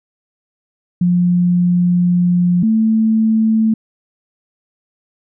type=tone pair in turn; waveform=sine; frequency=176.9 / 220.9 Hz; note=F3 / A3; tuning=+23 / +7 cents; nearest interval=major third; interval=384 cents; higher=second; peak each=-10 dBFS; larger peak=neither; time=1.01-2.63 / 2.63-3.74 s; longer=first; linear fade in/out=5 ms; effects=none